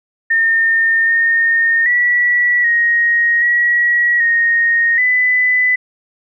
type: tone with pitch steps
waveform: sine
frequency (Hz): 1820 / 1836 / 1945 / 1877 / 1917 / 1860 / 2000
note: A#6 / A#6 / B6 / A#6 / A#6 / A#6 / B6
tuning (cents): -42 / -27 / -27 / +11 / +48 / -4 / +21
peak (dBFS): -10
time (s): 0.3-5.76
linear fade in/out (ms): 10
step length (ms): 780
effects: none